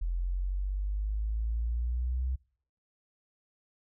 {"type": "exponential sweep", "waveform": "sine", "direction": "up", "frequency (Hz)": [42.56, 65], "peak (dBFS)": -28, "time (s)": [0.01, 2.36], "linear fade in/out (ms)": 10, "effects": ["noise-tail reverb RT60 0.6 s tail -26 dB re dry"]}